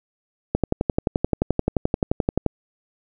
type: click train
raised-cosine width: 2 ms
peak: -5 dBFS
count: 23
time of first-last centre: 0.55-2.463 s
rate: 11.5 Hz
effects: none